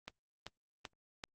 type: click train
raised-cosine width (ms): 0.2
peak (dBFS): -25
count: 4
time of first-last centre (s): 0.08-1.238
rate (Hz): 2.59
effects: Opus 24 kbps